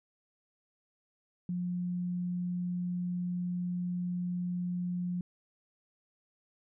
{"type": "tone", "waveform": "sine", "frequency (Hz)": 177.9, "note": "F3", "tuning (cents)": 32, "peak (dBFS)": -31, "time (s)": [1.49, 5.21], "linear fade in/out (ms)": 2, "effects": []}